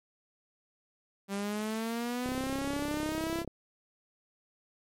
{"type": "exponential sweep", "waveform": "sawtooth", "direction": "up", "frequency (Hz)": [196, 339.7], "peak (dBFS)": -28, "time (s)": [1.28, 3.45], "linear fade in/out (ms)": 50}
{"type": "click train", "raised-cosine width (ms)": 2, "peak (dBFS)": -25, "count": 42, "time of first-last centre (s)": [2.26, 3.477], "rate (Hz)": 33.7}
{"effects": ["MP3 64 kbps"]}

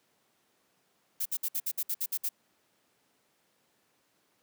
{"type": "noise bursts", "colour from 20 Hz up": "violet", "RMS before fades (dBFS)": -31, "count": 10, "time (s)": [1.2, 2.291], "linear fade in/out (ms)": 10, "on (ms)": 56, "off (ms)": 59, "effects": ["pink hiss -71 dBFS RMS until 4.42 s", "high-pass 200 Hz 12 dB/octave"]}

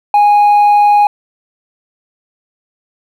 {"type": "tone with hard clipping", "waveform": "triangle", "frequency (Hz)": 826, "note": "G#5", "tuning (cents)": -10, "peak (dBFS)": -4, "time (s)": [0.14, 1.07], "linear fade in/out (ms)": 2, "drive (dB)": 1, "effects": []}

